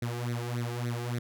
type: tone with flanger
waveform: sawtooth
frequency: 120 Hz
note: B2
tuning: 49 cents flat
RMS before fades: -33 dBFS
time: 0.02-1.19 s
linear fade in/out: 5 ms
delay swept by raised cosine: 0.49 to 2.59 ms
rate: 3.5 Hz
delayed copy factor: +0.85
effects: none